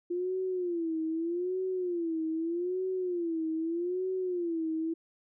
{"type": "tone with vibrato", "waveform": "sine", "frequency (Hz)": 345.8, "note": "F4", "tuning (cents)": -17, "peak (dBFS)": -29, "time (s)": [0.1, 4.94], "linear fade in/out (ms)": 10, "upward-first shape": "sine", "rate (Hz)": 0.81, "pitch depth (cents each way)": 140, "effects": []}